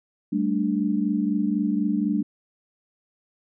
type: chord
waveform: sine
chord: G suspended second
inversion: none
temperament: equal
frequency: 196 / 220 / 293.7 Hz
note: G3 / A3 / D4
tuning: 0 / 0 / 0 cents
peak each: -25 dBFS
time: 0.32-2.23 s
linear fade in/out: 10 ms
effects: none